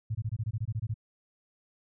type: tone bursts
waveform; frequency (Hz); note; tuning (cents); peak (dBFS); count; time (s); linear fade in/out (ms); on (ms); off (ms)
sine; 110; A2; 0; -28; 12; 0.1-0.942; 10; 50; 22
effects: none